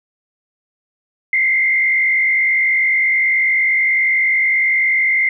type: tone with frequency modulation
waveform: sine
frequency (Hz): 2093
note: C7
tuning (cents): 0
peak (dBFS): -12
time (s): 1.33-5.29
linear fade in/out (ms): 2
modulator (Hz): 50.7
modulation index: 1.2
effects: none